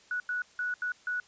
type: tone bursts at uneven times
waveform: sine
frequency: 1471 Hz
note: F#6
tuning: 11 cents flat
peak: -29 dBFS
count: 5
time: 0.11-0.2 / 0.29-0.42 / 0.59-0.74 / 0.82-0.92 / 1.07-1.2 s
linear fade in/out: 2 ms
effects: white hiss -59 dBFS RMS until 1.27 s + resampled to 16000 Hz